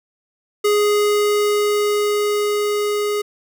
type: tone with level ramp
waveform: square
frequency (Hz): 415.3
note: G#4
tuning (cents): 0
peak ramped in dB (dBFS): -14 to -19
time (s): 0.64-3.22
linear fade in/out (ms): 10
effects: none